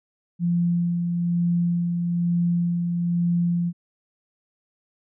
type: tone with tremolo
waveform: sine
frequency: 172.8 Hz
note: F3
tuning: 18 cents flat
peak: -18 dBFS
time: 0.39-3.73 s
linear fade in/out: 50 ms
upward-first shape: sine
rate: 1.1 Hz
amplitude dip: 35%
effects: none